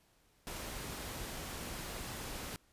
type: noise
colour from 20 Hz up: pink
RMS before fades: -43 dBFS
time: 0.47-2.56 s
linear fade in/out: 0 ms
effects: pink hiss -70 dBFS RMS until 2.72 s + resampled to 32000 Hz